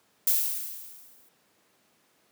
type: noise with exponential decay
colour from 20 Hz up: violet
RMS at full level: -21 dBFS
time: 0.27-1.29 s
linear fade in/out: 5 ms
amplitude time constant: 220 ms
effects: pink hiss -66 dBFS RMS until 2.31 s + high-pass 200 Hz 12 dB/octave